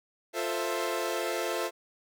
sawtooth chord, F major seventh, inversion none, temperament equal with one note detuned, 349.2 / 442.5 / 523.3 / 659.3 Hz, F4 / A4 / C5 / E5, 0 / +10 / 0 / 0 cents, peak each -31 dBFS, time 0.33-1.71 s, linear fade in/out 50 ms, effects none

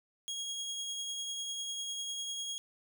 25% pulse tone with tremolo, 3289 Hz, G#7, 18 cents flat, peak -32 dBFS, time 0.28-2.58 s, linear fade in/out 0 ms, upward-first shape sine, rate 10 Hz, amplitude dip 25%, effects none

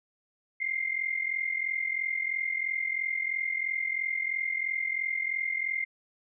sine tone pair together, 2093 / 2136 Hz, C7 / C7, 0 / +35 cents, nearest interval unison, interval 35 cents, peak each -30 / -32 dBFS, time 0.6-5.85 s, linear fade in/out 10 ms, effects none

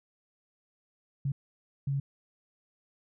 sine tone bursts at uneven times, 138.59 Hz, C#3, in tune, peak -27 dBFS, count 2, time 1.25-1.32 / 1.87-2 s, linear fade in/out 5 ms, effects none

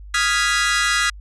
sawtooth chord, F half-diminished seventh, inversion third, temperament equal, 1244.5 / 1396.9 / 1661.2 / 1975.5 Hz, Eb6 / F6 / Ab6 / Cb7, 0 / 0 / 0 / 0 cents, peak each -20 / -19 / -18 / -18 dBFS, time 0.14-1.1 s, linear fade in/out 5 ms, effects added 50 Hz sine -35 dBFS peak until 1.2 s + resampled to 22050 Hz

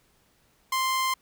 sawtooth tone, 1046.5 Hz, C6, in tune, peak -20 dBFS, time 0.72-1.14 s, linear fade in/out 5 ms, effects pink hiss -65 dBFS RMS until 1.21 s

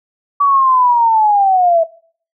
sine linear sweep, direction down, 1145 to 649 Hz, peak -8 dBFS, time 0.4-1.84 s, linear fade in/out 10 ms, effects noise-tail reverb RT60 0.5 s tail -21 dB re dry

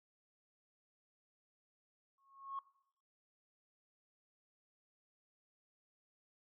sine tone with exponential growth, 1093 Hz, C#6, 25 cents flat, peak -37 dBFS, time 2.18-2.59 s, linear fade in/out 2 ms, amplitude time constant 88 ms, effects noise-tail reverb RT60 0.8 s tail -20 dB re dry + tanh soft clip ceiling -33 dBFS

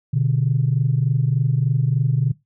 sine tone pair together, 123.47 / 146.83 Hz, B2 / D3, 0 / 0 cents, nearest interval minor third, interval 300 cents, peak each -18 dBFS, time 0.13-2.32 s, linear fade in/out 10 ms, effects noise-tail reverb RT60 0.2 s tail -20 dB re dry + tanh soft clip ceiling -8 dBFS

